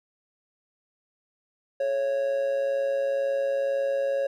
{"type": "tone with amplitude modulation", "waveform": "triangle", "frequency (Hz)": 551, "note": "C#5", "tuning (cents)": -11, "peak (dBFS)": -19, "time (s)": [1.8, 4.27], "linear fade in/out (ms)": 5, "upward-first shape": "sine", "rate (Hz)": 122, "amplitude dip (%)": 50, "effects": []}